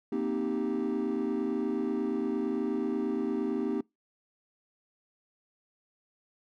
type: chord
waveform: triangle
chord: C minor seventh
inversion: third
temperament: equal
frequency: 233.1 / 261.6 / 311.1 / 392 Hz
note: Bb3 / C4 / Eb4 / G4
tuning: 0 / 0 / 0 / 0 cents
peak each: -31 dBFS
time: 0.12-3.81 s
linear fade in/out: 5 ms
effects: noise-tail reverb RT60 0.2 s tail -26 dB re dry + tanh soft clip ceiling -20 dBFS